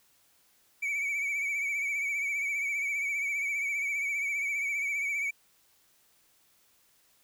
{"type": "tone with vibrato", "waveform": "triangle", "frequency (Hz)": 2276, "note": "C#7", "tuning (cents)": 45, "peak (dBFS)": -27, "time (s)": [0.82, 5.31], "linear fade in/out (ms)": 10, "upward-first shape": "sine", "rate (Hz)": 15, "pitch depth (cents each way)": 52, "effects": ["white hiss -66 dBFS RMS until 7.23 s"]}